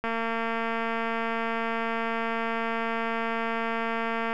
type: click train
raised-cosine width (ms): 0.5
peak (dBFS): -15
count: 979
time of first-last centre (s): 0.04-4.329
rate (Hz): 228
effects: none